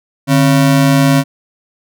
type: ring-modulated tone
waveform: square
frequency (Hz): 207.7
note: G#3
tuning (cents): 0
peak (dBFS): -5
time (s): 0.27-1.24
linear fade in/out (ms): 50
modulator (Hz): 59.9
effects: none